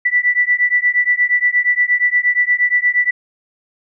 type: beating tone pair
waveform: sine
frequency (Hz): 1964 / 1972.5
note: B6 / B6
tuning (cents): -10 / -3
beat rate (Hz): 8.5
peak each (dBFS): -15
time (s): 0.05-3.11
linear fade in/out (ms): 10
effects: none